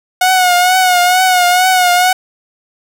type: tone with vibrato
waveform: sawtooth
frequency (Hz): 729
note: F#5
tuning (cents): -26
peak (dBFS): -4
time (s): 0.21-2.13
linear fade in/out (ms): 5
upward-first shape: triangle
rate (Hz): 2.2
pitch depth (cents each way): 57
effects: none